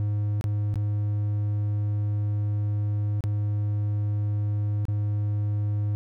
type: tone with dropouts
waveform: triangle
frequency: 103.83 Hz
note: G#2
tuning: in tune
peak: -21 dBFS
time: 0-5.95 s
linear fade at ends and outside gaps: 0 ms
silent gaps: 0.411-0.441 / 0.741-0.757 / 3.207-3.239 / 4.853-4.883 s
effects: none